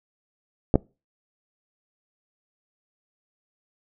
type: clicks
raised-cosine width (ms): 2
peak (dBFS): -4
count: 2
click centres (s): 0.741 / 0.756
effects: noise-tail reverb RT60 0.3 s tail -25 dB re dry